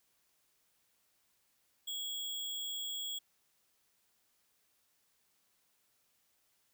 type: tone with sample-and-hold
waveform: sine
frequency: 3334 Hz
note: G#7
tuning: 6 cents sharp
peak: -37 dBFS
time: 1.87-3.19 s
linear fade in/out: 10 ms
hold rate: 11025 Hz
effects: white hiss -75 dBFS RMS until 6.73 s